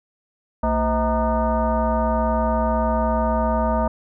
sine tone with frequency modulation, 349.2 Hz, F4, in tune, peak -17 dBFS, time 0.63-3.88 s, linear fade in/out 5 ms, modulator 288 Hz, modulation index 2.5, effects none

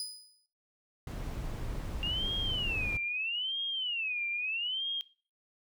30% pulse tone with exponential decay, 4978 Hz, D#8, in tune, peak -30 dBFS, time 0-0.46 s, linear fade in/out 1 ms, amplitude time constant 99 ms
brown noise, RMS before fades -37 dBFS, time 1.07-2.97 s, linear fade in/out 2 ms
sine tone with vibrato, 2778 Hz, F7, 10 cents flat, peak -31 dBFS, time 2.03-5.01 s, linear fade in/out 0 ms, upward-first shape sine, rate 0.78 Hz, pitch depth 270 cents each way
effects noise-tail reverb RT60 0.4 s tail -20 dB re dry

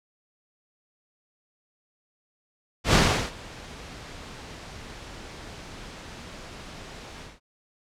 pink noise with ADSR envelope, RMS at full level -17 dBFS, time 2.84-7.4 s, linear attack 98 ms, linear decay 370 ms, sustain -24 dB, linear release 180 ms, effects low-pass 6000 Hz 12 dB/octave

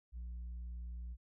sine tone, 59.5 Hz, A#1, 36 cents sharp, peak -39 dBFS, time 0.12-1.17 s, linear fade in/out 50 ms, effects tanh soft clip ceiling -41 dBFS

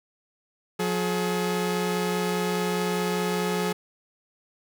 sawtooth tone pair together, 179.4 / 423.7 Hz, F3 / G#4, +47 / +35 cents, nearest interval octave + minor third, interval 1488 cents, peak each -23 dBFS, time 0.79-3.73 s, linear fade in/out 10 ms, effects none

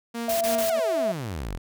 sawtooth tone with tremolo, 233.3 Hz, A#3, 2 cents sharp, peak -24 dBFS, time 0.14-0.8 s, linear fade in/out 10 ms, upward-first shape sine, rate 3.1 Hz, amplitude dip 90%
sine tone with pitch glide, 673 to 655.4 Hz, E5 to E5, +36 to -10 cents, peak -22 dBFS, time 0.28-1.12 s, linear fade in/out 5 ms, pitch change -46 cents, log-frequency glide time 0.43-0.75 s
white noise bursts, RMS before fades -30 dBFS, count 3, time 0.29-0.7 s, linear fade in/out 5 ms, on 120 ms, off 25 ms
sawtooth exponential sweep, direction down, 784 to 38.23 Hz, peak -26 dBFS, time 0.69-1.58 s, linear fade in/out 10 ms
effects none

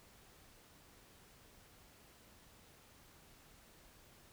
silence, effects pink hiss -63 dBFS RMS until 4.32 s

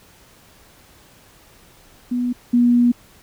sine tone pair in turn, 245.5 / 241.4 Hz, B3 / B3, -10 / -39 cents, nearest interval unison, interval 29 cents, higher first, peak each -18 / -11 dBFS, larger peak second, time 2.11-2.33 / 2.53-2.92 s, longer second, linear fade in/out 10 ms, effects pink hiss -50 dBFS RMS until 3.22 s

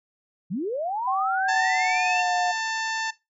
sine linear sweep, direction up, 150 to 2751 Hz, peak -25 dBFS, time 0.5-2.23 s, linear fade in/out 20 ms
sine tone with pitch glide, 770 to 718.4 Hz, G5 to F5, -31 to +49 cents, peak -23 dBFS, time 1.07-2.52 s, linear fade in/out 10 ms, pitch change -120 cents, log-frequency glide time 1.29-2.34 s
harmonic tone, 890 Hz, A5, 20 cents sharp, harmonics 1 / 2 / 3 / 4 / 5 / 6 / 7 / 8, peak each -30 / -29 / -37 / -40 / -37 / -39 / -41 / -42 dBFS, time 1.48-3.11 s, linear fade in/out 10 ms
effects noise-tail reverb RT60 0.2 s tail -18 dB re dry

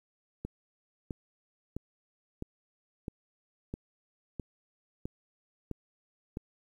click train, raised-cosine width 3 ms, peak -23 dBFS, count 10, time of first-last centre 0.45-6.371 s, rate 1.52 Hz, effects 10-bit

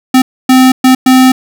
square tone bursts at uneven times, 258.3 Hz, C4, 22 cents flat, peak -3 dBFS, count 4, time 0.14-0.22 / 0.49-0.72 / 0.84-0.95 / 1.06-1.32 s, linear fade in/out 5 ms, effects none

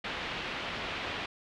white low-pass noise, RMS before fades -37 dBFS, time 0.04-1.26 s, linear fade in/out 5 ms, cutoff 3300 Hz, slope 24 dB/octave, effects none

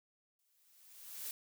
blue noise with exponential growth, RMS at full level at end -41 dBFS, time 0.39-1.31 s, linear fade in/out 1 ms, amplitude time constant 200 ms, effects none

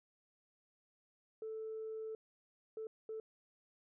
sine tone bursts at uneven times, 440 Hz, A4, in tune, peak -40 dBFS, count 3, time 1.42-2.15 / 2.77-2.87 / 3.09-3.2 s, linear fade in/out 2 ms, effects tanh soft clip ceiling -37 dBFS

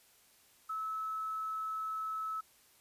sine tone with quantisation, 1300 Hz, E6, 24 cents flat, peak -35 dBFS, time 0.69-2.41 s, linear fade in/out 10 ms, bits 10, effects white hiss -65 dBFS RMS until 2.8 s + resampled to 32000 Hz

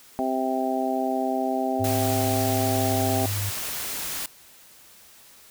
harmonic tone, 130.81 Hz, C3, in tune, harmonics 2 / 3 / 4 / 5 / 6, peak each -27 / -31 / -36 / -28 / -28 dBFS, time 0.19-3.26 s, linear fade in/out 0 ms
sine tone with pitch glide, 103.83 to 101.11 Hz, G#2 to G#2, 0 to -46 cents, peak -26 dBFS, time 1.79-3.51 s, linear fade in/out 20 ms, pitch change -46 cents, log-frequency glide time 2.74-2.97 s
white noise, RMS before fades -31 dBFS, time 1.84-4.26 s, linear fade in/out 2 ms
effects white hiss -51 dBFS RMS until 5.5 s

